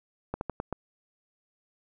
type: slowing click train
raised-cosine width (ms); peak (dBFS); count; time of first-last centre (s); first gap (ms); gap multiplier
1; -17; 5; 0.34-0.727; 71; 1.21
effects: none